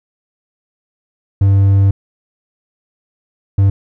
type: tone bursts at uneven times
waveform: triangle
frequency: 98.3 Hz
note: G2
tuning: 5 cents sharp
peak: -5 dBFS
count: 2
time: 1.41-1.91 / 3.58-3.7 s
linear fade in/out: 5 ms
effects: none